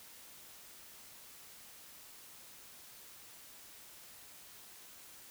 silence, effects white hiss -55 dBFS RMS until 5.3 s

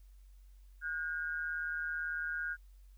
sine tone pair together, 1447.1 / 1605 Hz, F#6 / G6, -39 / +40 cents, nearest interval major second, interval 179 cents, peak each -37 / -38 dBFS, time 0.81-2.57 s, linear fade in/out 50 ms, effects added 47 Hz sine -54 dBFS peak until 2.97 s + white hiss -75 dBFS RMS until 2.97 s

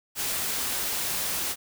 white noise, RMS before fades -29 dBFS, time 0.15-1.56 s, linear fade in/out 50 ms, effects none

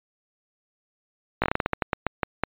slowing click train, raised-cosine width 0.5 ms, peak -7 dBFS, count 14, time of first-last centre 1.42-2.436 s, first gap 17 ms, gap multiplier 1.23, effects resampled to 8000 Hz

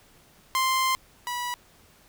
sawtooth tone pair in turn, 1046.5 / 976.6 Hz, C6 / B5, 0 / -20 cents, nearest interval minor second, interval 120 cents, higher first, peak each -18 / -25 dBFS, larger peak first, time 0.55-0.95 / 1.27-1.54 s, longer first, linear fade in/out 0 ms, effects pink hiss -57 dBFS RMS until 2.08 s

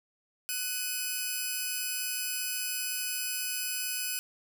5% pulse tone pair together, 1486.3 / 2519 Hz, F#6 / D#7, +7 / +21 cents, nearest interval major sixth, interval 914 cents, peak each -24 dBFS, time 0.49-4.19 s, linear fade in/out 0 ms, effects none

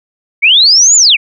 sine linear two-way sweep, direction up then down, 2144 to 7170 to 2144 Hz, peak -3 dBFS, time 0.42-1.17 s, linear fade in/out 20 ms, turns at 0.96 s, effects none

